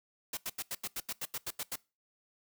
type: noise bursts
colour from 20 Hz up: white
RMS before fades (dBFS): -37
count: 12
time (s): 0.33-1.758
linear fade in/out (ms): 5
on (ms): 42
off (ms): 84
effects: noise-tail reverb RT60 0.3 s tail -23 dB re dry